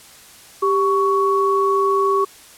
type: tone pair together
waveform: sine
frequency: 393.6 / 1116.5 Hz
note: G4 / C#6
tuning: +7 / +12 cents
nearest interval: octave + tritone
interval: 1805 cents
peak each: -17 dBFS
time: 0.62-2.25 s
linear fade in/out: 10 ms
effects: white hiss -44 dBFS RMS until 2.57 s + low-pass 12000 Hz 12 dB/octave